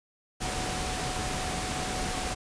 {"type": "tone in noise", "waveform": "sine", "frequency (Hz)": 740, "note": "F#5", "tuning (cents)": 0, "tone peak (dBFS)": -37, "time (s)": [0.4, 2.35], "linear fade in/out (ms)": 20, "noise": "pink", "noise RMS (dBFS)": -32, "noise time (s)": [0.4, 2.35], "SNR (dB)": -8, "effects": ["resampled to 22050 Hz"]}